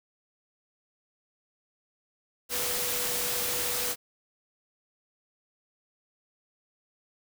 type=tone in noise; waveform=sine; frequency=490 Hz; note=B4; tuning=14 cents flat; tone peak=-39 dBFS; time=2.49-3.96 s; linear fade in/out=50 ms; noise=white; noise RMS=-30 dBFS; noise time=2.49-3.96 s; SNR=-12 dB; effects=none